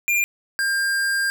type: tone pair in turn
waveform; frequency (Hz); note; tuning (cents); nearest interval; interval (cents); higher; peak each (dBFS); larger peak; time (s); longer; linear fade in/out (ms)
square; 2398 / 1600.5; D7 / G6; +36 / +36; perfect fifth; 700; first; -18 / -20; first; 0.08-0.24 / 0.59-1.3; second; 0
effects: none